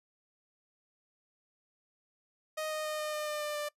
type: tone with pitch steps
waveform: sawtooth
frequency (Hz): 622.3 / 618 / 613.7 / 609.5 / 605.3 / 601.1 / 597 / 592.8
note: D#5 / D#5 / D#5 / D#5 / D#5 / D5 / D5 / D5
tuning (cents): 0 / -12 / -24 / -36 / -48 / +40 / +28 / +16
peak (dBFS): -30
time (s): 2.57-3.69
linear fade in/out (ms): 10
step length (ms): 140
effects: noise-tail reverb RT60 0.1 s tail -22 dB re dry + resampled to 32000 Hz